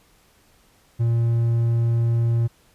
triangle tone, 116.54 Hz, A#2, in tune, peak -15 dBFS, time 0.99-2.48 s, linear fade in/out 20 ms, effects pink hiss -58 dBFS RMS until 2.74 s + resampled to 32000 Hz

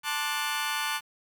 20% pulse chord, D dominant seventh, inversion second, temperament just, 881 / 1057.2 / 1174.7 / 1468.3 Hz, A5 / C6 / D6 / F#6, +2 / +18 / 0 / -14 cents, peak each -28 / -33 / -29 / -28 dBFS, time 0.03-1.01 s, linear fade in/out 50 ms, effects 9-bit

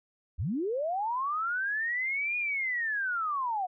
sine linear two-way sweep, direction up then down, 56.6 to 2462 to 708 Hz, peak -28 dBFS, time 0.38-3.67 s, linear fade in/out 20 ms, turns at 2.37 s, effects none

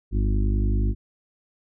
harmonic tone with a mistuned harmonic, 51 Hz, G#1, 31 cents flat, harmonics 1 / 2 / 4 / 5 / 6 / 7, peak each -20 / -26 / -32 / -34 / -36 / -37 dBFS, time 0.11-0.95 s, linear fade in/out 50 ms, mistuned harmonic 1, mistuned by +23 cents, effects none

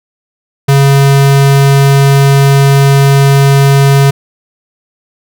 square tone, 138.59 Hz, C#3, in tune, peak -4 dBFS, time 0.68-4.11 s, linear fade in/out 10 ms, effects none

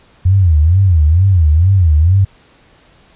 sine tone with vibrato, 85.8 Hz, F2, 30 cents flat, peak -6 dBFS, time 0.25-2.25 s, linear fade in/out 10 ms, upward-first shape sine, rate 2.2 Hz, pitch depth 240 cents each way, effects pink hiss -48 dBFS RMS until 3.15 s + resampled to 8000 Hz

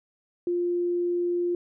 sine tone, 350.4 Hz, F4, 6 cents sharp, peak -23 dBFS, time 0.47-1.55 s, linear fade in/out 2 ms, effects none

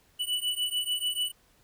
square beating tone pair, 2960 / 2966.8 Hz, F#7 / F#7, 0 / +4 cents, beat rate 6.8 Hz, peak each -31 / -32 dBFS, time 0.19-1.32 s, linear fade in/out 20 ms, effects pink hiss -64 dBFS RMS until 1.63 s

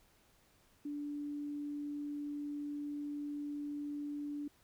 sine tone, 291.4 Hz, D4, 13 cents flat, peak -38 dBFS, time 0.85-4.48 s, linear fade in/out 5 ms, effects pink hiss -69 dBFS RMS until 4.63 s

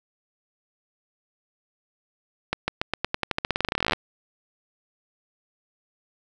accelerating click train, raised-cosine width 0.3 ms, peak -7 dBFS, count 27, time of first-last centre 2.53-3.933 s, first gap 150 ms, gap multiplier 0.9, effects none

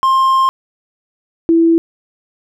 triangle / sine tone pair in turn, 1059 / 331.3 Hz, C6 / E4, +21 / +9 cents, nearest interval octave + minor sixth, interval 2012 cents, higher first, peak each -7 dBFS, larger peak neither, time 0.03-0.49 / 1.49-1.78 s, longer first, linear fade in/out 0 ms, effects none

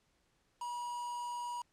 triangle tone with quantisation, 964 Hz, B5, 42 cents flat, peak -36 dBFS, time 0.61-1.62 s, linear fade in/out 5 ms, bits 8, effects pink hiss -75 dBFS RMS until 1.72 s + low-pass 9000 Hz 12 dB/octave

